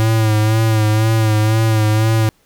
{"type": "tone with vibrato", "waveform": "square", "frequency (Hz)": 109.5, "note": "A2", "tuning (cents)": -8, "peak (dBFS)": -12, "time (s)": [0, 2.29], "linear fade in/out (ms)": 0, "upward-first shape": "sine", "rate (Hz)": 2, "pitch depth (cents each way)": 40, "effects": ["pink hiss -57 dBFS RMS until 2.45 s"]}